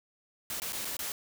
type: noise with dropouts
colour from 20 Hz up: white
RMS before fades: -36 dBFS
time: 0.5-1.12 s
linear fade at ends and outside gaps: 1 ms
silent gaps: 0.6-0.619 / 0.723-0.73 / 0.848-0.852 / 0.968-0.991 s
effects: none